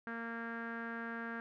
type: tone with low-pass filter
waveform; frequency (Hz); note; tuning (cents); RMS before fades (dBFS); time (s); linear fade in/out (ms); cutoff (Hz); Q
sawtooth; 230.8; A#3; -17; -42; 0.07-1.4; 0; 1600; 6.6
effects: none

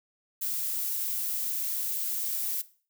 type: noise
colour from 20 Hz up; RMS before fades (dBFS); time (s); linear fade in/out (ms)
violet; -31; 0.41-2.62; 10
effects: noise-tail reverb RT60 0.4 s tail -17 dB re dry

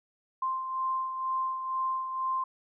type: beating tone pair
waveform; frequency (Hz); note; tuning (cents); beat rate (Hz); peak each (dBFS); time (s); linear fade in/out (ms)
sine; 1046.5 / 1048.6; C6 / C6; 0 / +3; 2.1; -29 / -38; 0.42-2.44; 5
effects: none

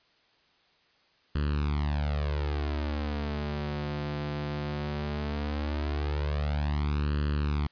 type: tone with flanger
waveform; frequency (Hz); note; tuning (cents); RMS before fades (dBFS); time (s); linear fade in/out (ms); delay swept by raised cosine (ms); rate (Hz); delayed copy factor
sawtooth; 73.42; D2; 0; -30; 1.35-7.67; 5; 0.67 to 5.87; 0.17; +0.95
effects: white hiss -65 dBFS RMS until 7.71 s + resampled to 11025 Hz

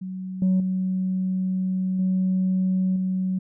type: tone with level steps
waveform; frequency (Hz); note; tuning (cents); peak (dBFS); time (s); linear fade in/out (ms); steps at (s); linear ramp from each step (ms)
sine; 186.6; F#3; +15; -29 / -15 / -21 / -18 / -21; 0.01-3.39; 10; 0.42 / 0.6 / 1.99 / 2.96; 2
effects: tanh soft clip ceiling -15 dBFS

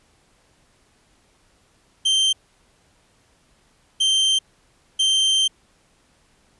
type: tone bursts at uneven times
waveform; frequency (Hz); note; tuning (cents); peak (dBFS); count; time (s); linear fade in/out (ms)
40% pulse; 3136; G7; 0; -15; 3; 2.05-2.33 / 4-4.39 / 4.99-5.48; 10
effects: pink hiss -60 dBFS RMS until 6.59 s + resampled to 24000 Hz

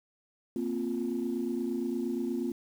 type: chord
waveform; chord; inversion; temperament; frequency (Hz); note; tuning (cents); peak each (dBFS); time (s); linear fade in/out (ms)
sine; Bb suspended second; none; equal; 233.1 / 261.6 / 349.2; Bb3 / C4 / F4; 0 / 0 / 0; -33; 0.56-2.52; 2
effects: tanh soft clip ceiling -22 dBFS + 9-bit

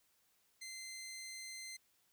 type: tone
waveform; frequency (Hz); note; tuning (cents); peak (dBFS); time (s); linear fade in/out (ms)
15% pulse; 2073; C7; -17; -40; 0.61-1.77; 10
effects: white hiss -75 dBFS RMS until 2.12 s

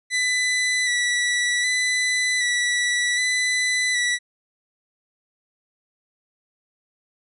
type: tone with vibrato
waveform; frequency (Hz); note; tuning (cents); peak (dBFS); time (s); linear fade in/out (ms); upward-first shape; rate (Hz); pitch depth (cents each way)
sawtooth; 1975.5; B6; 0; -16; 0.1-4.19; 50; square; 0.65; 20
effects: resampled to 24000 Hz

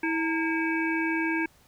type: harmonic tone with a mistuned harmonic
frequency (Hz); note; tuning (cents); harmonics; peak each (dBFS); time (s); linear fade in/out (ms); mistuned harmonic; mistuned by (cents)
324.5; E4; -27; 1 / 3 / 5 / 7 / 8; -27 / -34 / -31 / -32 / -38; 0.03-1.46; 5; 3; -110
effects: pink hiss -60 dBFS RMS until 1.67 s

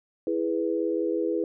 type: chord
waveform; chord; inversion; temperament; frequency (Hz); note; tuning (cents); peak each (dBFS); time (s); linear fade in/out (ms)
sine; E major; none; equal; 329.6 / 415.3 / 493.9; E4 / G#4 / B4; 0 / 0 / 0; -27 / -29 / -29; 0.27-1.44; 2
effects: none

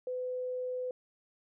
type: tone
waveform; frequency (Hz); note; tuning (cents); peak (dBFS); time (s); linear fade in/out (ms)
sine; 504; B4; +35; -33; 0.07-0.91; 2
effects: none

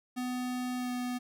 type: tone with pitch glide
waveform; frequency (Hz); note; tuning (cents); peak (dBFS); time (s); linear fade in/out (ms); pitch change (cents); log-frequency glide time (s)
square; 250 to 247.7; B3 to B3; +21 to +5; -33; 0.16-1.19; 20; -16; 0.78-0.91
effects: none

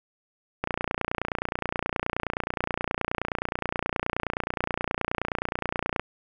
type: click train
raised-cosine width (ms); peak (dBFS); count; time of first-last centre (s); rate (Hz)
0.5; -11; 159; 0.64-5.996; 29.5
effects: none

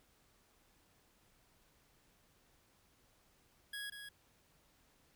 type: tone with echo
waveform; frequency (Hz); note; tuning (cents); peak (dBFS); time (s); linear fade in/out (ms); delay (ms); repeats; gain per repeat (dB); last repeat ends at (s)
25% pulse; 1661.2; G#6; 0; -38; 3.73-3.9; 5; 190; 1; -6; 4.09
effects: pink hiss -71 dBFS RMS until 5.15 s

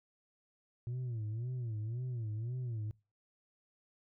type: tone with vibrato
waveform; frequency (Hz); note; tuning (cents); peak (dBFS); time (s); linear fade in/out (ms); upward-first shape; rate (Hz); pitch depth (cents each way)
sine; 116.54; A#2; 0; -33; 0.87-2.91; 0; sine; 1.9; 160
effects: noise-tail reverb RT60 0.3 s tail -25 dB re dry + tanh soft clip ceiling -35 dBFS

